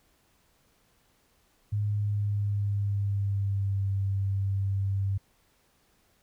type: tone with pitch glide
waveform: sine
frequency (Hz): 103.8 to 97.97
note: G#2 to G2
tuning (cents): 0 to -1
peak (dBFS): -25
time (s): 1.72-5.18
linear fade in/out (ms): 10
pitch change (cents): -101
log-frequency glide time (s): 1.87-3.89
effects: pink hiss -67 dBFS RMS until 6.22 s